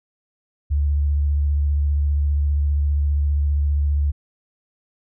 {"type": "tone with vibrato", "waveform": "sine", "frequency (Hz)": 72.4, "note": "D2", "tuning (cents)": -24, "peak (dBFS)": -16, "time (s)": [0.7, 4.12], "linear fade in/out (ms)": 20, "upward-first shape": "triangle", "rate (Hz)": 15, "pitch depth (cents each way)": 35, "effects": []}